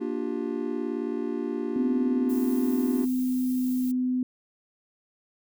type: chord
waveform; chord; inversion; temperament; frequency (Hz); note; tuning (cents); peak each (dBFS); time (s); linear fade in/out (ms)
triangle; G minor seventh; first; just; 235.2 / 294 / 352.8 / 392; Bb3 / D4 / F4 / G4; +16 / +2 / +18 / 0; -31 / -30 / -31 / -32; 0-3.06; 20
type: tone with pitch glide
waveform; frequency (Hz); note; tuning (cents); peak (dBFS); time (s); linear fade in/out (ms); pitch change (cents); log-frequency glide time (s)
sine; 254.5 to 252.9; C4 to B3; -48 to +41; -23; 1.76-4.23; 2; -11; 3.17-3.87
type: noise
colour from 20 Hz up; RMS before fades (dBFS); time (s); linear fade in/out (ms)
violet; -43; 2.29-3.92; 10
effects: none